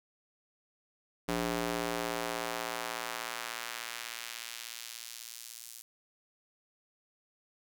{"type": "tone with high-pass filter sweep", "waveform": "square", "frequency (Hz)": 58.27, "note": "A#1", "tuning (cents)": 0, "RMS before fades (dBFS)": -38, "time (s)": [1.28, 5.82], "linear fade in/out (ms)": 10, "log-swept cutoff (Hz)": [230, 7300], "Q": 0.77, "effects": ["9-bit"]}